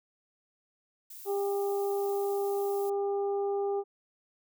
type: noise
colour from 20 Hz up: violet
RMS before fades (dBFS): -46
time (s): 1.1-2.9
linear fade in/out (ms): 5
type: harmonic tone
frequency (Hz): 400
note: G4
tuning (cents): +35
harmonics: 1 / 2 / 3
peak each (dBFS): -28 / -36 / -48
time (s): 1.25-3.84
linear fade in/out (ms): 50
effects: none